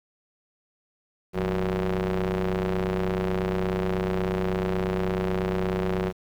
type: ring-modulated tone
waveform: sawtooth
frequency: 96.5 Hz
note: G2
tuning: 27 cents flat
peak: -17 dBFS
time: 1.33-6.13 s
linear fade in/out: 50 ms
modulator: 275 Hz
effects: low-pass 3000 Hz 12 dB/octave + 9-bit